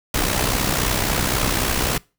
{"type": "noise with amplitude modulation", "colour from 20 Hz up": "pink", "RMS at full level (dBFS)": -18, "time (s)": [0.14, 1.98], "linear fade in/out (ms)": 5, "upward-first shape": "sine", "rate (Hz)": 63.7, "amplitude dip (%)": 60, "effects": ["noise-tail reverb RT60 0.3 s tail -24 dB re dry"]}